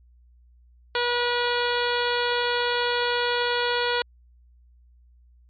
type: harmonic tone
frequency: 483.5 Hz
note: B4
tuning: 37 cents flat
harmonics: 1 / 2 / 3 / 4 / 5 / 6 / 7 / 8 / 9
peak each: -26 / -28 / -28 / -33 / -35 / -34 / -32 / -37 / -34 dBFS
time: 0.95-4.02 s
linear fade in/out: 2 ms
effects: added 60 Hz sine -52 dBFS peak until 5.49 s + MP3 32 kbps

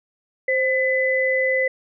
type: tone pair together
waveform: sine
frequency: 523.3 / 2007 Hz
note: C5 / B6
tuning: 0 / +27 cents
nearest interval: octave + major seventh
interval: 2327 cents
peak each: -20 dBFS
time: 0.48-1.68 s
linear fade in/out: 5 ms
effects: none

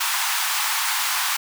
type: high-pass noise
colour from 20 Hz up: pink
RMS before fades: -23 dBFS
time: 0-1.37 s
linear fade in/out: 10 ms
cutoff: 840 Hz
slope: 48 dB/octave
effects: none

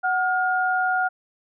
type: tone pair together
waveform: sine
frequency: 743.3 / 1422 Hz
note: F#5 / F6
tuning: +8 / +31 cents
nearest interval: major seventh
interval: 1123 cents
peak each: -22 dBFS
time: 0.03-1.09 s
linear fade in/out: 20 ms
effects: none

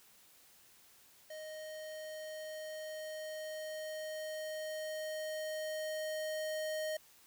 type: tone with level ramp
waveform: square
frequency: 622 Hz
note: D#5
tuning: 1 cent flat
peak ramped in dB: -45 to -36 dBFS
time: 1.3-6.97 s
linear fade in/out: 5 ms
effects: white hiss -63 dBFS RMS until 7.26 s

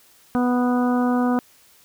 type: harmonic tone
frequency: 246.9 Hz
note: B3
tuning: in tune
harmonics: 1 / 2 / 3 / 4 / 5 / 6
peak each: -18 / -27 / -27 / -31 / -31 / -35 dBFS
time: 0.35-1.39 s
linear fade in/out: 0 ms
effects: white hiss -54 dBFS RMS until 1.84 s

